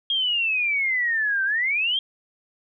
sine exponential two-way sweep, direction down then up, 3267 to 1539 to 3267 Hz, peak -20 dBFS, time 0.1-1.99 s, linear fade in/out 2 ms, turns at 1.44 s, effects none

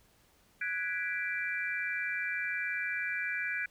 sine chord, G# half-diminished seventh, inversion third, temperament equal, 1480 / 1661.2 / 1975.5 / 2349 Hz, F#6 / G#6 / B6 / D7, 0 / 0 / 0 / 0 cents, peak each -38 / -36 / -40 / -36 dBFS, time 0.61-3.66 s, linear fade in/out 5 ms, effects pink hiss -66 dBFS RMS until 3.7 s

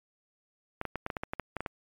clicks, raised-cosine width 0.5 ms, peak -18 dBFS, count 12, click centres 0.814 / 0.853 / 0.957 / 1.064 / 1.102 / 1.168 / 1.235 / 1.335 / 1.397 / 1.567 / 1.606 / 1.662 s, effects MP3 96 kbps

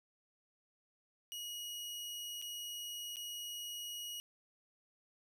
sawtooth tone with dropouts, 2900 Hz, F#7, 35 cents flat, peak -39 dBFS, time 1.32-4.2 s, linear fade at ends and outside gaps 0 ms, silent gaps 2.416-2.423 / 3.159-3.168 s, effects none

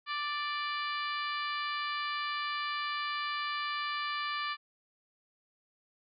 harmonic tone, 587.3 Hz, D5, in tune, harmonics 2 / 3 / 4 / 5 / 6 / 7 / 8, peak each -35 / -39 / -41 / -43 / -45 / -46 / -47 dBFS, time 0.06-4.57 s, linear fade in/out 50 ms, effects none

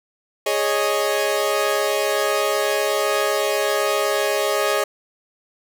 sawtooth chord, Ab suspended fourth, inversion none, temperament equal, 415.3 / 554.4 / 622.3 Hz, Ab4 / Db5 / Eb5, 0 / 0 / 0 cents, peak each -19 dBFS, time 0.46-4.84 s, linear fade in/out 5 ms, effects none

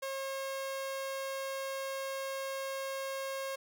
sawtooth tone, 540 Hz, C#5, 45 cents flat, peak -32 dBFS, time 0.02-3.56 s, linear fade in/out 10 ms, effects none

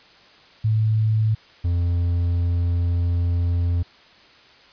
sine / triangle tone pair in turn, 109.2 / 86.67 Hz, A2 / F2, -13 / -13 cents, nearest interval major third, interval 400 cents, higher first, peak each -16 dBFS, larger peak neither, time 0.64-1.35 / 1.64-3.83 s, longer second, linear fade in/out 10 ms, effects white hiss -50 dBFS RMS until 4.72 s + resampled to 11025 Hz

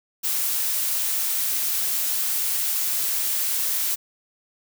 blue noise, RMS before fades -24 dBFS, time 0.23-3.96 s, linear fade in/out 20 ms, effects none

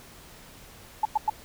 sine tone bursts, 860 Hz, A5, 40 cents flat, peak -19 dBFS, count 3, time 1.03-1.299 s, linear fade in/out 5 ms, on 23 ms, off 100 ms, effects pink hiss -49 dBFS RMS until 1.44 s

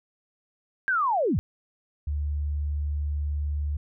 sine linear sweep, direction down, 1623 to 54.8 Hz, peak -21 dBFS, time 0.88-1.39 s, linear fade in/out 0 ms
sine tone, 73.42 Hz, D2, in tune, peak -25 dBFS, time 2.07-3.77 s, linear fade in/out 5 ms
effects none

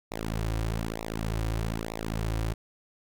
sawtooth tone with flanger, 55 Hz, A1, in tune, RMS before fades -31 dBFS, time 0.11-2.54 s, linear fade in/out 10 ms, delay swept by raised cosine 0.63 to 4.73 ms, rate 1.1 Hz, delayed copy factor -0.95, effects none

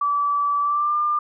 sine tone with pitch glide, 1154 to 1198.8 Hz, D6 to D6, -31 to +35 cents, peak -18 dBFS, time 0.01-1.19 s, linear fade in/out 5 ms, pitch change +66 cents, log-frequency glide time 0.61-0.96 s, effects none

